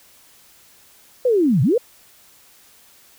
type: linear two-way sweep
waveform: sine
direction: down then up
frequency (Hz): 523.3 to 113.7 to 523.3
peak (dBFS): -13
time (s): 1.25-1.78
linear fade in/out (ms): 5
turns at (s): 1.62
effects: white hiss -51 dBFS RMS until 3.18 s